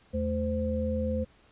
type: tone cluster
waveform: sine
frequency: 80.5 / 219 / 516 Hz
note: E2 / A3 / C5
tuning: -41 / -8 / -24 cents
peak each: -31 dBFS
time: 0.13-1.25 s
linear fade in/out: 20 ms
effects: pink hiss -61 dBFS RMS until 1.51 s + resampled to 8000 Hz